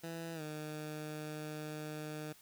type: tone with pitch glide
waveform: 15% pulse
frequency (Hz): 165.7 to 152.83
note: E3 to D#3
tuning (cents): +9 to -31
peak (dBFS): -35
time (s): 0.03-2.33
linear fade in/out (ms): 10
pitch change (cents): -140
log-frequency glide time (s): 0.34-0.42
effects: white hiss -62 dBFS RMS until 2.41 s